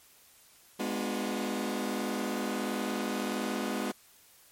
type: chord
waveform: sawtooth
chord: G# diminished seventh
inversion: none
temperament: just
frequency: 207.7 / 249.2 / 299 / 358.8 Hz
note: G#3 / B3 / D4 / F4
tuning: 0 / +16 / +31 / +47 cents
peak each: -31 / -31 / -35 / -34 dBFS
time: 0.79-3.92 s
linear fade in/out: 10 ms
effects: white hiss -59 dBFS RMS until 4.51 s + MP3 64 kbps